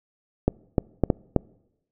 clicks, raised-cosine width 2 ms, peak -5 dBFS, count 5, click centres 0.48 / 0.782 / 1.037 / 1.102 / 1.363 s, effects noise-tail reverb RT60 0.9 s tail -25 dB re dry

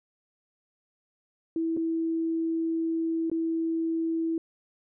sine tone with dropouts, 327.4 Hz, E4, 12 cents flat, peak -25 dBFS, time 1.56-4.38 s, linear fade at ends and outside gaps 2 ms, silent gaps 1.767-1.772 / 3.299-3.315 s, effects none

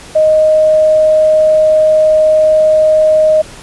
sine tone, 622.3 Hz, D#5, in tune, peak -5 dBFS, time 0.15-3.42 s, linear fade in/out 10 ms, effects pink hiss -33 dBFS RMS until 3.62 s + resampled to 24000 Hz

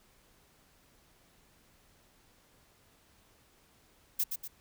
violet noise with echo, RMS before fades -29 dBFS, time 4.19-4.24 s, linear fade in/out 10 ms, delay 120 ms, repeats 2, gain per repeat -6 dB, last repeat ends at 4.48 s, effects pink hiss -65 dBFS RMS until 4.6 s

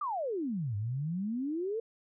sine exponential two-way sweep, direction down then up, 1244.5 to 98.9 to 466.9 Hz, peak -31 dBFS, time 0.01-1.8 s, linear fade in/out 5 ms, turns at 0.76 s, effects none

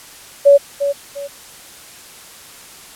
sine tone with echo, 565 Hz, C#5, 33 cents sharp, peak -4 dBFS, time 0.45-0.58 s, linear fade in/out 20 ms, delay 350 ms, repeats 2, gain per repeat -10 dB, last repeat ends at 1.28 s, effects white hiss -39 dBFS RMS until 2.95 s + low-pass 12000 Hz 12 dB/octave

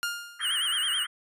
sawtooth tone with exponential decay, 1409 Hz, F6, 15 cents sharp, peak -22 dBFS, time 0.03-0.63 s, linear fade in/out 0 ms, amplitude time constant 130 ms
white band-pass noise, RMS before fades -37 dBFS, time 0.39-1.07 s, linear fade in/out 10 ms, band 1300 to 1900 Hz, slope 48 dB/octave
square tone with vibrato, 3036 Hz, F#7, 44 cents sharp, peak -26 dBFS, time 0.4-1.07 s, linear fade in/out 50 ms, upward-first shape sine, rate 9.3 Hz, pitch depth 110 cents each way
effects resampled to 32000 Hz

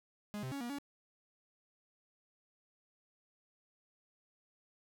45% pulse tone with pitch steps, 207.8 / 130.3 / 279.1 / 239.4 / 282.7 Hz, G#3 / C3 / C#4 / A#3 / C#4, +1 / -7 / +12 / +46 / +34 cents, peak -39 dBFS, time 0.34-0.785 s, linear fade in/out 0 ms, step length 89 ms, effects none

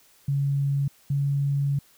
sine tone pair in turn, 140 / 140.75 Hz, C#3 / C#3, +18 / +27 cents, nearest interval unison, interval 9 cents, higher second, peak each -21 dBFS, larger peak neither, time 0.28-0.88 / 1.1-1.79 s, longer second, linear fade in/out 5 ms, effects white hiss -58 dBFS RMS until 1.97 s

